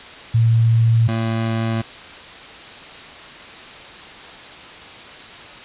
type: tone pair in turn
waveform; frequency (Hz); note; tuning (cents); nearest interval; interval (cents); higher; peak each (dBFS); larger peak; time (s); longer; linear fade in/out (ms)
sine / 25% pulse; 114.3 / 113.05; A#2 / A2; -34 / +47; unison; 19; first; -11 / -15; first; 0.34-1.08 / 1.08-1.82; neither; 10
effects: white hiss -37 dBFS RMS until 5.64 s + resampled to 8000 Hz